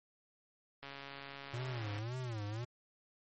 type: click train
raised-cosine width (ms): 0.3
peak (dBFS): -31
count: 162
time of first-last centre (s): 0.83-1.988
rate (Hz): 139
type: tone with vibrato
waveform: square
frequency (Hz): 115.1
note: A#2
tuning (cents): -22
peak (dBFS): -39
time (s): 1.53-2.65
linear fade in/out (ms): 10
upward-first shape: sine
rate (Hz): 1.9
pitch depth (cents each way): 200
effects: MP3 32 kbps